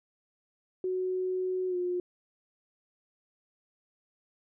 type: tone with pitch glide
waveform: sine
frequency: 370 to 357.6 Hz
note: F#4 to F4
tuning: 0 to +41 cents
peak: -28 dBFS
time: 0.84-2 s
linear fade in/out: 2 ms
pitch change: -59 cents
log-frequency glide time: 1.68-1.76 s
effects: none